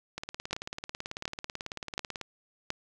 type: two click trains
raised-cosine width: 0.2 ms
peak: -19 / -14 dBFS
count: 38 / 4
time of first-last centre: 0.18-2.213 / 0.53-2.704 s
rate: 18.2 / 1.38 Hz
effects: none